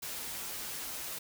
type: noise with comb filter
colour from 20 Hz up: white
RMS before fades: -40 dBFS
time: 0.02-1.19 s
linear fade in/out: 10 ms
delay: 10 ms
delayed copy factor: -0.6
effects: none